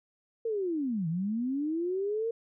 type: linear two-way sweep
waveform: sine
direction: down then up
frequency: 466.2 to 156.1 to 466.2 Hz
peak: -28 dBFS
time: 0.45-2.31 s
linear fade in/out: 5 ms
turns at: 1.08 s
effects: none